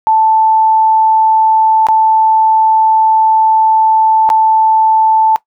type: tone with dropouts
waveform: sine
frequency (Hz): 880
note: A5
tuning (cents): 0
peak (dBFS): -6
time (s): 0.07-5.36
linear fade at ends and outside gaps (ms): 0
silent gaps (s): 1.868-1.886 / 4.291-4.301
effects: noise-tail reverb RT60 0.1 s tail -18 dB re dry